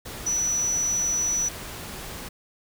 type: tone in noise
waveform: sine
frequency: 5920 Hz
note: F#8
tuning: in tune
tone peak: -22 dBFS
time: 0.26-1.49 s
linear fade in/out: 10 ms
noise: pink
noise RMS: -37 dBFS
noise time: 0.05-2.29 s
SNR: +12 dB
effects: none